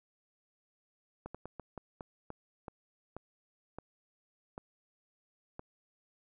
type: slowing click train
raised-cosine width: 1 ms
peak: -28 dBFS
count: 12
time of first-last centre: 1.26-5.594 s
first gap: 86 ms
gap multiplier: 1.28
effects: none